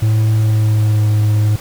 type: tone with pitch glide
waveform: triangle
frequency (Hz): 109.3 to 106.25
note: A2 to G#2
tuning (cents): -11 to +40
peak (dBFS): -8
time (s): 0.02-1.56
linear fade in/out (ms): 5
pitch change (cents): -49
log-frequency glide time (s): 0.33-1.11
effects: pink hiss -34 dBFS RMS until 1.6 s